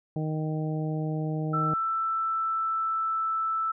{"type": "harmonic tone", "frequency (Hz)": 155.56, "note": "D#3", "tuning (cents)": 0, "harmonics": [1, 2, 3, 4, 5], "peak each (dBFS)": [-28, -34, -38, -40, -42], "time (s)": [0.16, 1.74], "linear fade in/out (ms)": 2}
{"type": "tone with pitch glide", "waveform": "sine", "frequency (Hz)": [1328, 1319.6], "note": ["E6", "E6"], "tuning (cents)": [12, 1], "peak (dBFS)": -25, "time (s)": [1.53, 3.72], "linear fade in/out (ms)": 10, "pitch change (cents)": -11, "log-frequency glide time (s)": [1.86, 3.33]}
{"effects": []}